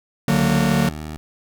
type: chord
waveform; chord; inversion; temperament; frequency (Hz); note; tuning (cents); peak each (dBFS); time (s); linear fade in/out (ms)
45% pulse; D augmented; none; just; 146.83 / 183.54 / 229.4; D3 / F#3 / A#3; 0 / -14 / -28; -20; 0.28-0.89; 2
type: tone with pitch glide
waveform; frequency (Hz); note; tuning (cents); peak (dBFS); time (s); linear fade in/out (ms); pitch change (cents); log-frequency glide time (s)
15% pulse; 68.3 to 77.11; C#2 to D#2; -25 to -15; -23; 0.32-1.17; 0; +210; 0.43-1.02
effects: none